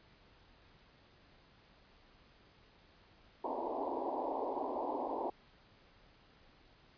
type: band-pass noise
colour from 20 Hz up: white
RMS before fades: -38 dBFS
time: 3.44-5.3 s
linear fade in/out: 5 ms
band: 250 to 1000 Hz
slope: 96 dB/octave
effects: pink hiss -64 dBFS RMS until 6.97 s + resampled to 11025 Hz